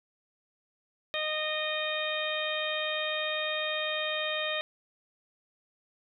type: harmonic tone with a mistuned harmonic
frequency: 616 Hz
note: D#5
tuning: 17 cents flat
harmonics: 1 / 2 / 3 / 4 / 5 / 6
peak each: -34 / -39 / -36 / -36 / -38 / -36 dBFS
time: 1.14-4.61 s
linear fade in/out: 0 ms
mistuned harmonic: 5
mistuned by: +39 cents
effects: none